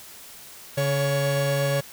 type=tone pair together; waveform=45% pulse; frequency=141.5 / 557.7 Hz; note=C#3 / C#5; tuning=+36 / +10 cents; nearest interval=2 octaves; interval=2374 cents; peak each=-24 dBFS; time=0.77-1.81 s; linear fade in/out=10 ms; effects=white hiss -44 dBFS RMS until 1.92 s